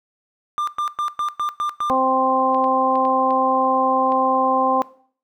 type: tone bursts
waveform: triangle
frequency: 1194 Hz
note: D6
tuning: 28 cents sharp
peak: -17 dBFS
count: 7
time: 0.58-1.898 s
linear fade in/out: 0 ms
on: 94 ms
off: 110 ms
type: harmonic tone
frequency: 261.6 Hz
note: C4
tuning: in tune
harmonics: 1 / 2 / 3 / 4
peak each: -24 / -22 / -20 / -19 dBFS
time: 1.9-4.82 s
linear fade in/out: 0 ms
type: clicks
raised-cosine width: 0.3 ms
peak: -23 dBFS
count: 6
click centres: 2.546 / 2.642 / 2.956 / 3.052 / 3.307 / 4.121 s
effects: noise-tail reverb RT60 0.5 s tail -19 dB re dry